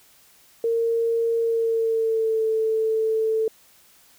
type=tone with pitch glide; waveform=sine; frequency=459.9 to 441.9 Hz; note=A#4 to A4; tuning=-23 to +7 cents; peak=-19 dBFS; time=0.64-3.48 s; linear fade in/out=2 ms; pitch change=-70 cents; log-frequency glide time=1.39-2.45 s; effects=white hiss -55 dBFS RMS until 4.18 s